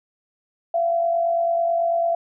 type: tone pair together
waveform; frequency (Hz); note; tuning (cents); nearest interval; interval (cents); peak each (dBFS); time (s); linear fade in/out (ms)
sine; 676.9 / 726; E5 / F#5; +46 / -33; minor second; 121; -18 / -29; 0.74-2.15; 5
effects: none